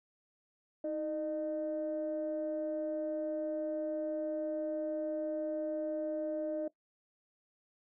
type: tone pair together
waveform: sine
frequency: 316.1 / 610 Hz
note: D#4 / D#5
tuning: +27 / -34 cents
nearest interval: major seventh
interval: 1139 cents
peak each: -37 / -34 dBFS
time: 0.84-6.68 s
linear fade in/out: 5 ms
effects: noise-tail reverb RT60 0.1 s tail -18 dB re dry + tanh soft clip ceiling -27 dBFS